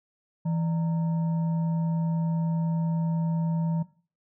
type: tone with frequency modulation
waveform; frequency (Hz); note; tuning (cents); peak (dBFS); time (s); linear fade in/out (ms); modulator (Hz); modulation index
sine; 165; E3; +2; -24; 0.45-3.83; 10; 759; 0.24
effects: noise-tail reverb RT60 0.4 s tail -17 dB re dry